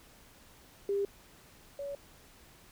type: tone pair in turn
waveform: sine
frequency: 399.8 / 563.9 Hz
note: G4 / C#5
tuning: +34 / +30 cents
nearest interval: tritone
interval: 596 cents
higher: second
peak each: -28 / -36 dBFS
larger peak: first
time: 0.89-1.05 / 1.79-1.95 s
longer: neither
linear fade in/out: 2 ms
effects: pink hiss -58 dBFS RMS until 2.71 s